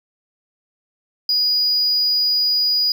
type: tone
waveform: triangle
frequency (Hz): 4910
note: D#8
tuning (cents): -24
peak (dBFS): -13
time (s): 1.29-2.92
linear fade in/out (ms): 2
effects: tanh soft clip ceiling -9 dBFS + 8-bit